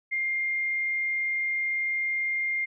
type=tone; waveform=sine; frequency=2113 Hz; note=C7; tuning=16 cents sharp; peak=-25 dBFS; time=0.11-2.66 s; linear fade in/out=20 ms; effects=none